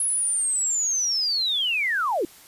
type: linear sweep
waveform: sine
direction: down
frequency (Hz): 10630 to 293.7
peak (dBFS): -21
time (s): 0-2.25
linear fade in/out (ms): 2
effects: white hiss -49 dBFS RMS until 2.47 s + resampled to 32000 Hz